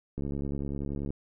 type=click train; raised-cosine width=3 ms; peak=-22 dBFS; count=66; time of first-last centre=0.18-1.105 s; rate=70.3 Hz; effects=none